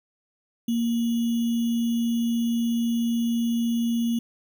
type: tone with sample-and-hold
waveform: sine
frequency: 233.1 Hz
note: A#3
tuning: in tune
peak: -21 dBFS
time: 0.68-4.19 s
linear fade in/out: 5 ms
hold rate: 3150 Hz
effects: none